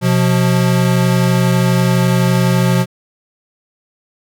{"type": "tone pair together", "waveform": "square", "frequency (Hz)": [125.6, 177.63], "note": ["B2", "F3"], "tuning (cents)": [30, 30], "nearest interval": "tritone", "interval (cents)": 600, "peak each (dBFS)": -14, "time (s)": [0.01, 2.86], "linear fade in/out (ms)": 50, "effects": []}